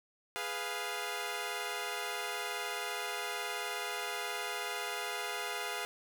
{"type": "chord", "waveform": "10% pulse", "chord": "F diminished", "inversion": "first", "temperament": "equal", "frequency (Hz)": [415.3, 493.9, 698.5], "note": ["Ab4", "Cb5", "F5"], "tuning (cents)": [0, 0, 0], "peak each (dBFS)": [-32, -33, -31], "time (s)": [0.36, 5.85], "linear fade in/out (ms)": 0, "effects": []}